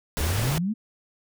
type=noise; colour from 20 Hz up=pink; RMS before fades=-29 dBFS; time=0.17-0.58 s; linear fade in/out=0 ms
type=exponential sweep; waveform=sine; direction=up; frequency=69 to 230 Hz; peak=-23 dBFS; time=0.19-0.74 s; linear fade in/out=20 ms
effects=none